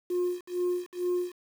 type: tone with tremolo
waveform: sine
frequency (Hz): 357.1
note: F4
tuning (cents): +39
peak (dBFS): -22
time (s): 0.1-1.33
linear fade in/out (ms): 5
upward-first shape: sine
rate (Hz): 2.2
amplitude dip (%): 100
effects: tanh soft clip ceiling -23 dBFS + 8-bit